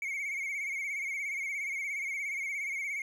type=tone with vibrato; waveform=triangle; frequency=2210 Hz; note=C#7; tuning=6 cents flat; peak=-31 dBFS; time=0.02-3.02 s; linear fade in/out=2 ms; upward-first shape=sine; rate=17 Hz; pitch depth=74 cents each way; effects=none